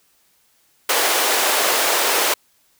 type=high-pass noise; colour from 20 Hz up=pink; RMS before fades=-18 dBFS; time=0.89-2.34 s; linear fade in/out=5 ms; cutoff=420 Hz; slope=24 dB/octave; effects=white hiss -60 dBFS RMS until 2.79 s